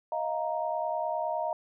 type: chord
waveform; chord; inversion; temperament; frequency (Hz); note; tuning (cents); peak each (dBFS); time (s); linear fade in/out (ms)
sine; Eb suspended second; none; equal with one note detuned; 628.8 / 698.5 / 932.3; Eb5 / F5 / Bb5; +18 / 0 / 0; -32 / -33 / -33; 0.12-1.53; 2
effects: none